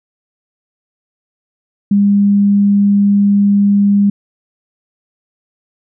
sine tone, 201.8 Hz, G#3, 49 cents flat, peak -7 dBFS, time 1.91-4.1 s, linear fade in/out 5 ms, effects none

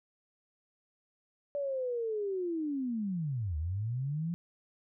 sine linear two-way sweep, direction down then up, 579 to 73.42 to 174.5 Hz, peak -31 dBFS, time 1.55-4.34 s, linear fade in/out 0 ms, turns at 3.57 s, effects none

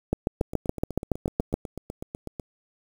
two click trains, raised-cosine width 2 ms, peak -20 / -9 dBFS, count 17 / 11, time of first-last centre 0.41-2.398 / 0.13-1.54 s, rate 8.05 / 7.09 Hz, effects 7-bit

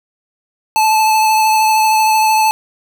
square tone with vibrato, 871 Hz, A5, 18 cents flat, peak -10 dBFS, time 0.76-2.51 s, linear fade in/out 0 ms, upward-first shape sine, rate 13 Hz, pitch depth 15 cents each way, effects none

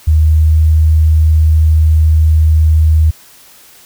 sine tone with pitch glide, 77.78 to 78.5 Hz, D#2 to D#2, 0 to +16 cents, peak -5 dBFS, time 0.07-3.11 s, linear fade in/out 10 ms, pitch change +16 cents, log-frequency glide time 0.23-0.57 s, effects white hiss -41 dBFS RMS until 3.85 s

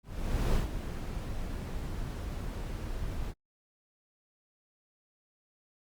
brown noise with ADSR envelope, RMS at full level -26 dBFS, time 0.03-3.34 s, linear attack 510 ms, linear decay 140 ms, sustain -10 dB, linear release 48 ms, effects Opus 48 kbps

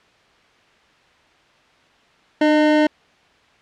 square tone pair together, 301.6 / 612.7 Hz, D4 / D#5, +46 / -27 cents, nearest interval octave, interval 1227 cents, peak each -15 / -18 dBFS, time 2.41-2.87 s, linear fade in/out 5 ms, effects white hiss -54 dBFS RMS until 3.61 s + low-pass 3000 Hz 12 dB/octave

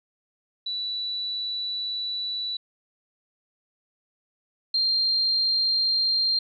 sine tone pair in turn, 3951 / 4185 Hz, B7 / C8, 0 / 0 cents, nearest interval minor second, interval 100 cents, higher second, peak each -27 / -20 dBFS, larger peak second, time 0.66-2.57 / 4.74-6.39 s, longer first, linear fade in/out 5 ms, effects none

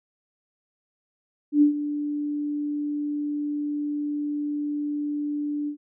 sine tone with ADSR envelope, 293.7 Hz, D4, in tune, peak -12 dBFS, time 1.52-5.77 s, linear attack 97 ms, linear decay 110 ms, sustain -13 dB, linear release 92 ms, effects none

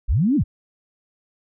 sine linear two-way sweep, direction up then down, 31.06 to 311.1 to 31.06 Hz, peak -15 dBFS, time 0.08-0.44 s, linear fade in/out 20 ms, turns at 0.36 s, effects none

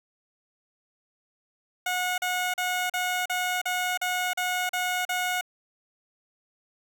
15% pulse tone bursts, 727 Hz, F#5, 31 cents flat, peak -19 dBFS, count 10, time 1.86-5.411 s, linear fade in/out 5 ms, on 320 ms, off 39 ms, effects none

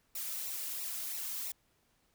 blue noise with flanger, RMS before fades -39 dBFS, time 0.15-1.52 s, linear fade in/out 5 ms, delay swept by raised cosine 0.61 to 2.71 ms, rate 3 Hz, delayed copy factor -0.75, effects pink hiss -73 dBFS RMS until 2.14 s

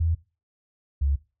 sine tone pair in turn, 82.41 / 69.96 Hz, E2 / C#2, 0 / +17 cents, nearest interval minor third, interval 283 cents, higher first, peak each -20 dBFS, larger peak neither, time 0-0.15 / 1.01-1.16 s, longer neither, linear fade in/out 10 ms, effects noise-tail reverb RT60 0.3 s tail -19 dB re dry

